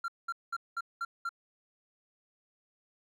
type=tone bursts; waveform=triangle; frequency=1374 Hz; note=F6; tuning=29 cents flat; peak=-30 dBFS; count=6; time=0.04-1.292 s; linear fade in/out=5 ms; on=42 ms; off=200 ms; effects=none